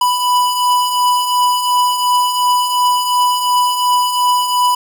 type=beating tone pair; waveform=square; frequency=987 / 989.8 Hz; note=B5 / B5; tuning=-1 / +4 cents; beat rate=2.8 Hz; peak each=-21 / -13 dBFS; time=0.01-4.75 s; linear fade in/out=5 ms; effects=none